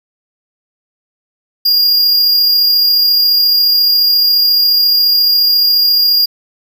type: tone with amplitude modulation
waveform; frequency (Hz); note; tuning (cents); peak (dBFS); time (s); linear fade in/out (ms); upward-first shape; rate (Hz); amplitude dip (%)
square; 4828; D8; +47; -7; 1.65-6.26; 10; sine; 34.3; 25
effects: none